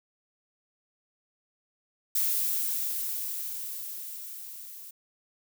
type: noise with level ramp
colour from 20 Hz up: violet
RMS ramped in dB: -26 to -45 dBFS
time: 2.15-4.91 s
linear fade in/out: 5 ms
effects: none